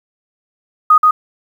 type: tone with echo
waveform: sine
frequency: 1244.5 Hz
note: D#6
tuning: in tune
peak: -4 dBFS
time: 0.9-0.98 s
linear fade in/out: 5 ms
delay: 130 ms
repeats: 1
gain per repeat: -2 dB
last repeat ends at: 1.11 s
effects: 7-bit

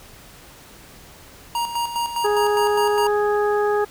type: tone with tremolo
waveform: square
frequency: 942 Hz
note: A#5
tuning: 18 cents sharp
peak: -21 dBFS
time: 1.55-3.07 s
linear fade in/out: 2 ms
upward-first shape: square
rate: 4.9 Hz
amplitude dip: 60%
type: harmonic tone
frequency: 415.3 Hz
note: G#4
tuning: in tune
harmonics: 1 / 2 / 3 / 4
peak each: -18 / -24 / -28 / -30 dBFS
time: 2.24-3.85 s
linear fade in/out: 10 ms
effects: pink hiss -45 dBFS RMS until 3.9 s

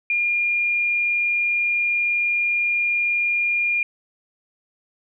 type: tone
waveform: sine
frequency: 2413 Hz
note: D7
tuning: 46 cents sharp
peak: -18 dBFS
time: 0.1-3.83 s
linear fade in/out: 2 ms
effects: none

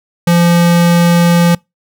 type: tone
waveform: square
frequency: 172 Hz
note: F3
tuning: 26 cents flat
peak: -7 dBFS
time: 0.27-1.55 s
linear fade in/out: 5 ms
effects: noise-tail reverb RT60 0.2 s tail -26 dB re dry

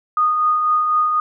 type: tone with tremolo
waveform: sine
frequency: 1234 Hz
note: D#6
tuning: 15 cents flat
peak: -12 dBFS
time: 0.17-1.2 s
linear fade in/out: 2 ms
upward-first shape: triangle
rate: 4 Hz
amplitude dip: 40%
effects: none

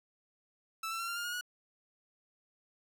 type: tone with pitch steps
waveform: sawtooth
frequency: 1318.5 / 1340.8 / 1363.4 / 1386.5 / 1409.9 / 1433.7 / 1457.9 Hz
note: E6 / E6 / F6 / F6 / F6 / F6 / F#6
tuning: 0 / +29 / -42 / -13 / +16 / +45 / -26 cents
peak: -32 dBFS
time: 0.83-1.411 s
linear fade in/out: 5 ms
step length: 83 ms
effects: none

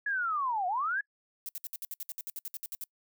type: linear two-way sweep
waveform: sine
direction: down then up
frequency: 1702 to 698.5 to 1702 Hz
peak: -28 dBFS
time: 0.06-1.01 s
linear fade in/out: 5 ms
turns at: 0.67 s
type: noise bursts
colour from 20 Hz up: violet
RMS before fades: -38 dBFS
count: 16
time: 1.46-2.839 s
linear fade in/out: 0 ms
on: 29 ms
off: 61 ms
effects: noise-tail reverb RT60 0.1 s tail -26 dB re dry

